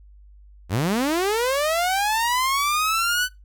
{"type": "linear sweep", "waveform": "sawtooth", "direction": "up", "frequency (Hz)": [78.6, 1511], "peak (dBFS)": -16, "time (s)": [0.69, 3.29], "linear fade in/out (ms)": 50, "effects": ["noise-tail reverb RT60 0.2 s tail -22 dB re dry", "added 50 Hz sine -45 dBFS peak until 3.44 s"]}